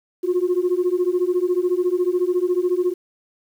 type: beating tone pair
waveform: sine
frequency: 352.6 / 366.6 Hz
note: F4 / F#4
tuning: +17 / -16 cents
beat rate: 14 Hz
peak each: -19 dBFS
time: 0.23-2.94 s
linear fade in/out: 20 ms
effects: tanh soft clip ceiling -12 dBFS + 8-bit